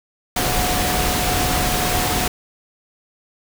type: tone in noise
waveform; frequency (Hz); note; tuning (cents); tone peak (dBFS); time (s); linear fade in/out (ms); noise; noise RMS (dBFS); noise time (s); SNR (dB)
sine; 727; F#5; -31; -25; 0.36-2.28; 5; pink; -20; 0.36-2.28; -8
effects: none